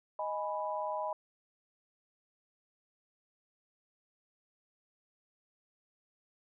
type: chord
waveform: sine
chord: G# minor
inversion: second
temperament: equal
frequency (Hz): 622.3 / 830.6 / 987.8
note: D#5 / G#5 / B5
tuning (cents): 0 / 0 / 0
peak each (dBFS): -37 / -39 / -37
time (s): 0.19-1.13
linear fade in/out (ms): 2
effects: none